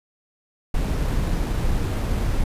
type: noise with sample-and-hold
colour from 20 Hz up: brown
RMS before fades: -22 dBFS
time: 0.74-2.44 s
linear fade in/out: 5 ms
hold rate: 11025 Hz
effects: resampled to 32000 Hz